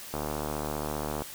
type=click train; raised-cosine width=1 ms; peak=-18 dBFS; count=82; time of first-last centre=0.14-1.22 s; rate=75 Hz; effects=white hiss -43 dBFS RMS until 1.34 s